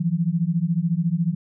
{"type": "beating tone pair", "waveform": "sine", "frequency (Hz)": [162.1, 176.1], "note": ["E3", "F3"], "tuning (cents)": [-29, 15], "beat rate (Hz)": 14, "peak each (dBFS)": -22, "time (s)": [0, 1.35], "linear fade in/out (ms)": 10, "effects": []}